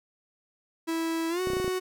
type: tone with pitch glide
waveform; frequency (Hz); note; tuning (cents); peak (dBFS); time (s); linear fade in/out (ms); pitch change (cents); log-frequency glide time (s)
45% pulse; 327.8 to 370.1; E4 to F#4; -10 to 0; -27; 0.87-1.8; 20; +210; 1.29-1.41
type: clicks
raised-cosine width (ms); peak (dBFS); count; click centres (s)
2; -20; 7; 1.472 / 1.502 / 1.534 / 1.569 / 1.6 / 1.645 / 1.679
effects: none